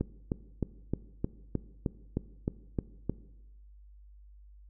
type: click train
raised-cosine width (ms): 3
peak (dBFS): -16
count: 11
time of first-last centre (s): 0.01-3.096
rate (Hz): 3.24
effects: noise-tail reverb RT60 1.0 s tail -18 dB re dry + added 50 Hz sine -51 dBFS peak until 4.69 s